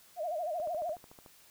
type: tone with vibrato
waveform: sine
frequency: 659.3 Hz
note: E5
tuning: in tune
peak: -32 dBFS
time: 0.16-0.97 s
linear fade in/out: 50 ms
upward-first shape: sine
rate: 13 Hz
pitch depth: 160 cents each way
type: click train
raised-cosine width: 1 ms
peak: -38 dBFS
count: 10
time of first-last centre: 0.6-1.262 s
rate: 13.6 Hz
effects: white hiss -60 dBFS RMS until 1.5 s